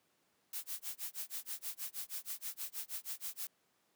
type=noise with tremolo; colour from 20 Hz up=blue; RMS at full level=-40 dBFS; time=0.53-3.47 s; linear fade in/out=2 ms; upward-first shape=sine; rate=6.3 Hz; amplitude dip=100%; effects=pink hiss -75 dBFS RMS until 3.95 s + high-pass 200 Hz 12 dB/octave